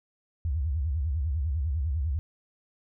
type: tone with vibrato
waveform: sine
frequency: 73.8 Hz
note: D2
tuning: 9 cents sharp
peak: -25 dBFS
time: 0.45-2.19 s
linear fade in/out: 0 ms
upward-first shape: sine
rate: 10 Hz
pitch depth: 270 cents each way
effects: none